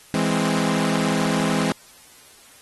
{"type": "chord", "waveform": "sawtooth", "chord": "E augmented", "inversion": "none", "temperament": "equal", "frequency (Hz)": [164.81, 207.7, 261.6], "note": ["E3", "G#3", "B#3"], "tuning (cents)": [0, 0, 0], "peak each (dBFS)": [-20, -19, -20], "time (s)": [0.14, 1.72], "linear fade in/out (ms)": 0, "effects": ["white hiss -49 dBFS RMS until 2.61 s", "AAC 32 kbps"]}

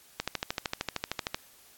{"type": "click train", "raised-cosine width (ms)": 0.2, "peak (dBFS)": -12, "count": 16, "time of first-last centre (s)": [0.2, 1.345], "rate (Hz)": 13.1, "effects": ["white hiss -57 dBFS RMS until 1.77 s", "AAC 64 kbps"]}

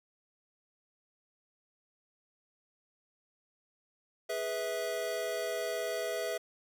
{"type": "chord", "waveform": "square", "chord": "E major", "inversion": "first", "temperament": "equal with one note detuned", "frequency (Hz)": [415.3, 493.9, 652.1], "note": ["G#4", "B4", "E5"], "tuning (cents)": [0, 0, -19], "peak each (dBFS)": [-40, -39, -36], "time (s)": [4.29, 6.38], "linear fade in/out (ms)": 10, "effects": []}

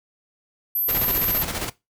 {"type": "tone", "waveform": "sine", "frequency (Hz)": 12280, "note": "G9", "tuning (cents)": -37, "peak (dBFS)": -20, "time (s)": [0.75, 1.43], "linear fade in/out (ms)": 5}
{"type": "noise with tremolo", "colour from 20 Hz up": "pink", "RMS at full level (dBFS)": -26, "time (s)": [0.88, 1.7], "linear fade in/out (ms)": 10, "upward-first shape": "square", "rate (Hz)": 15, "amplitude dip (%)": 50}
{"effects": ["noise-tail reverb RT60 0.2 s tail -19 dB re dry"]}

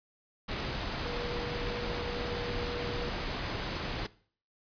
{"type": "tone in noise", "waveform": "sine", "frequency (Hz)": 481.2, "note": "B4", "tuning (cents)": -45, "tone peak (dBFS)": -38, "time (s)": [1.05, 3.1], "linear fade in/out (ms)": 10, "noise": "pink", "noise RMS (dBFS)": -35, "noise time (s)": [0.48, 4.07], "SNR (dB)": -6, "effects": ["noise-tail reverb RT60 0.5 s tail -20 dB re dry", "resampled to 11025 Hz"]}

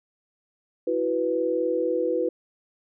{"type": "chord", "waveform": "sine", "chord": "E suspended second", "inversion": "none", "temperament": "equal", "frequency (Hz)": [329.6, 370, 493.9], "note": ["E4", "F#4", "B4"], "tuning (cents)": [0, 0, 0], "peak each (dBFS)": [-28, -28, -24], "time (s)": [0.87, 2.29], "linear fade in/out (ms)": 5, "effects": []}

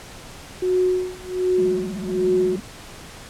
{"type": "tone with tremolo", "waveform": "sine", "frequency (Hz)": 366.8, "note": "F#4", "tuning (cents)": -15, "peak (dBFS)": -15, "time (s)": [0.62, 2.56], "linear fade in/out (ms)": 5, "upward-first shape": "sine", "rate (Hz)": 1.3, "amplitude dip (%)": 95}
{"type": "tone with vibrato", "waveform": "triangle", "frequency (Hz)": 196, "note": "G3", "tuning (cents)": 0, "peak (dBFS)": -25, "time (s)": [1.58, 2.6], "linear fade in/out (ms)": 2, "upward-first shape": "sine", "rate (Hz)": 16, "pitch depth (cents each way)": 200}
{"effects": ["pink hiss -40 dBFS RMS until 3.29 s", "low-pass 10000 Hz 12 dB/octave"]}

